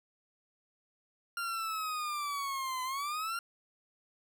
40% pulse linear two-way sweep, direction down then up, 1395 to 1013 to 1395 Hz, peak -33 dBFS, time 1.37-3.39 s, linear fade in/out 2 ms, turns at 2.83 s, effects none

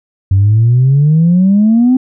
sine exponential sweep, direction up, 94 to 261.6 Hz, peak -4 dBFS, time 0.31-1.97 s, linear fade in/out 5 ms, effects tanh soft clip ceiling -2 dBFS

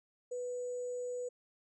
sine tone with sample-and-hold, 495 Hz, B4, 4 cents sharp, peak -36 dBFS, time 0.31-1.29 s, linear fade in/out 10 ms, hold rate 7350 Hz, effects resampled to 22050 Hz

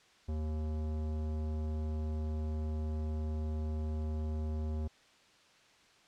sine tone with tanh clipping, 77.4 Hz, D#2, 9 cents flat, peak -35 dBFS, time 0.28-4.88 s, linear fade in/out 10 ms, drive 17 dB, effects white hiss -63 dBFS RMS until 6.07 s + low-pass 5000 Hz 12 dB/octave

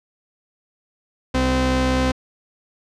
sawtooth tone pair together, 64.45 / 257.8 Hz, C2 / C4, -26 / -26 cents, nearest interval 2 octaves, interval 2400 cents, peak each -17 / -14 dBFS, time 1.34-2.12 s, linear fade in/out 10 ms, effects low-pass 6000 Hz 12 dB/octave

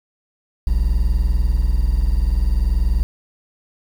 triangle tone pair together, 41.14 / 61.6 Hz, E1 / B1, -3 / -4 cents, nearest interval perfect fifth, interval 699 cents, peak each -15 dBFS, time 0.67-3.03 s, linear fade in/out 0 ms, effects 7-bit

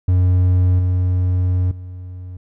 triangle tone with level steps, 90.9 Hz, F#2, 30 cents flat, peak -9 / -12 / -27 dBFS, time 0.08-2.37 s, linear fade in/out 5 ms, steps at 0.79 / 1.71 s, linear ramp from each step 2 ms, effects none

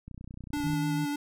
click train, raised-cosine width 5 ms, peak -30 dBFS, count 21, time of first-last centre 0.08-0.734 s, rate 30.6 Hz
square tone with vibrato, 290.6 Hz, D4, 18 cents flat, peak -30 dBFS, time 0.53-1.16 s, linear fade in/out 5 ms, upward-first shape square, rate 6.7 Hz, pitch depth 11 cents each way
sine tone, 156.6 Hz, D#3, 11 cents sharp, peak -29 dBFS, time 0.63-1.06 s, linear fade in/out 20 ms
effects none

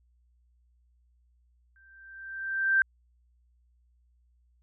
sine tone with exponential growth, 1568 Hz, G6, in tune, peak -18 dBFS, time 1.76-2.82 s, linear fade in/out 1 ms, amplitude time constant 230 ms, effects added 60 Hz sine -63 dBFS peak until 4.62 s

